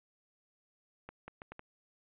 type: accelerating click train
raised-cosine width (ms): 0.5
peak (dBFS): -30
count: 5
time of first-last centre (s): 1.09-1.594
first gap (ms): 190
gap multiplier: 0.73
effects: resampled to 8000 Hz